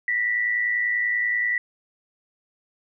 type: tone pair together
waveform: sine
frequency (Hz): 1854.7 / 1965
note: A#6 / B6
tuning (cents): -9 / -9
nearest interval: minor second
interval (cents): 100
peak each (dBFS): -30 / -21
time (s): 0.08-1.58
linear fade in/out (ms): 2
effects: none